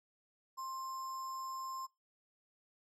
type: tone with sample-and-hold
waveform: sine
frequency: 1054 Hz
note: C6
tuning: 12 cents sharp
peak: -40 dBFS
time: 0.57-1.87 s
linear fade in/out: 20 ms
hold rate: 6300 Hz
effects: noise-tail reverb RT60 0.2 s tail -20 dB re dry + low-pass 12000 Hz 12 dB/octave